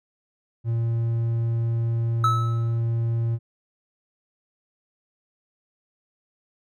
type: tone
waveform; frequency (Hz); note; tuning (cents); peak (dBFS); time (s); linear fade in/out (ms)
triangle; 115.6; A#2; -14; -19; 0.64-3.39; 50
type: tone with exponential decay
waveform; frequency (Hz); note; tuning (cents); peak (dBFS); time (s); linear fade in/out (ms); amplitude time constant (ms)
triangle; 1300; E6; -24; -14; 2.24-2.8; 2; 120
effects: none